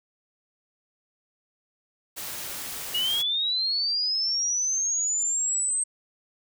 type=noise; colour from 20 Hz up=white; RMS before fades=-35 dBFS; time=2.16-3.23 s; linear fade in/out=20 ms
type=linear sweep; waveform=sine; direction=up; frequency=2858 to 8330 Hz; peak=-23 dBFS; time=2.94-5.84 s; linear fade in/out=10 ms
effects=none